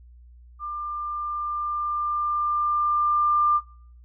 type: tone with level ramp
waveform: sine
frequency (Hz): 1194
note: D6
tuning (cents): +28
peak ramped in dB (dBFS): -29 to -16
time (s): 0.59-3.61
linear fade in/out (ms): 50
effects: noise-tail reverb RT60 0.7 s tail -26 dB re dry + added 60 Hz sine -46 dBFS peak until 4.04 s